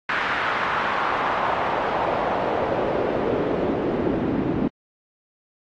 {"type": "noise with band-pass filter sweep", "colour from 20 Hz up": "pink", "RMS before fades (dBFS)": -23, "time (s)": [0.09, 4.68], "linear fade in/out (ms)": 2, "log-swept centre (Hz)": [1600, 260], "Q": 1.6, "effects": ["low-pass 3000 Hz 12 dB/octave", "AAC 48 kbps"]}